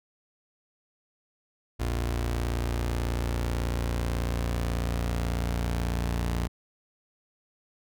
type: tone pair together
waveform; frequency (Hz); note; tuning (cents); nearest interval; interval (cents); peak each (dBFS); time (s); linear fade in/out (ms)
sawtooth; 58.23 / 87.31; A#1 / F2; -1 / 0; perfect fifth; 701; -23 / -30; 1.79-6.48; 20
effects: none